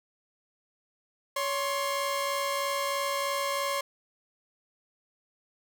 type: tone pair together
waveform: sawtooth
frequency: 562 / 1060.9 Hz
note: C#5 / C6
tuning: +24 / +24 cents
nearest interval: major seventh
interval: 1100 cents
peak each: -27 dBFS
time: 1.36-3.81 s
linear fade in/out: 5 ms
effects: none